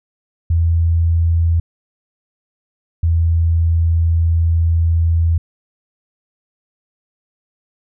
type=tone pair in turn; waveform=sine; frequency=83.4 / 82.98 Hz; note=E2 / E2; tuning=+21 / +12 cents; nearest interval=unison; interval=9 cents; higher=first; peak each=-11 dBFS; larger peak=neither; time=0.5-1.6 / 3.03-5.38 s; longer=second; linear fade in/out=5 ms; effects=none